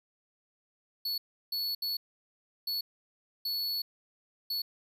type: tone bursts at uneven times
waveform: square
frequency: 4413 Hz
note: C#8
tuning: 9 cents flat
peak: -31 dBFS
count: 6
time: 1.05-1.18 / 1.52-1.75 / 1.82-1.97 / 2.67-2.81 / 3.45-3.82 / 4.5-4.62 s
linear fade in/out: 5 ms
effects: 12-bit